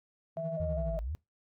triangle tone with tremolo, 160.8 Hz, E3, 43 cents flat, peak -31 dBFS, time 0.36-0.99 s, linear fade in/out 50 ms, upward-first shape sine, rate 12 Hz, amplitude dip 75%
sine tone with vibrato, 642 Hz, E5, 46 cents flat, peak -33 dBFS, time 0.37-0.99 s, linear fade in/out 0 ms, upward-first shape square, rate 2.5 Hz, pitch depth 46 cents each way
sine exponential two-way sweep, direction down then up, 87.31 to 48.55 to 87.31 Hz, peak -33 dBFS, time 0.6-1.15 s, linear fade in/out 0 ms, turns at 0.99 s
effects noise-tail reverb RT60 0.2 s tail -23 dB re dry + tanh soft clip ceiling -19 dBFS

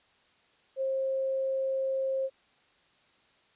sine tone, 533 Hz, C5, 32 cents sharp, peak -27 dBFS, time 0.76-2.3 s, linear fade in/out 50 ms, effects white hiss -65 dBFS RMS until 3.55 s + resampled to 8000 Hz

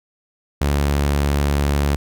sawtooth tone, 71.5 Hz, D2, 46 cents flat, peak -12 dBFS, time 0.61-1.96 s, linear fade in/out 5 ms, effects none

